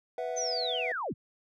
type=chord; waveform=triangle; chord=B suspended fourth; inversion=none; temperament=equal; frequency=493.9 / 659.3 / 740 Hz; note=B4 / E5 / F#5; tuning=0 / 0 / 0 cents; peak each=-33 / -34 / -36 dBFS; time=0.18-0.92 s; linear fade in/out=2 ms
type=linear sweep; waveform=sine; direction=down; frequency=6272 to 53.3 Hz; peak=-31 dBFS; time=0.36-1.14 s; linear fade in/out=20 ms
effects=none